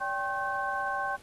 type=tone cluster; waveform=sine; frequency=577 / 786 / 1077 / 1539 Hz; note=D5 / G5 / C6 / G6; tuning=-31 / +4 / +50 / -32 cents; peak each=-40 / -33 / -34 / -33 dBFS; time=0-1.17 s; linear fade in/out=20 ms; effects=pink hiss -56 dBFS RMS until 1.22 s + AAC 32 kbps